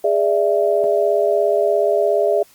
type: tone cluster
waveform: sine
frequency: 411.7 / 588 / 665 Hz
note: G#4 / D5 / E5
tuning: -15 / +2 / +15 cents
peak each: -18 dBFS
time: 0.04-2.43 s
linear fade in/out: 5 ms
effects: white hiss -51 dBFS RMS until 2.54 s + Opus 24 kbps